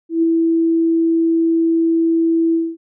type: tone with ADSR envelope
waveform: sine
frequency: 329.6 Hz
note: E4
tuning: in tune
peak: -10 dBFS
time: 0.09-2.77 s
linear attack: 140 ms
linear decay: 5 ms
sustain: -2 dB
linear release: 230 ms
effects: none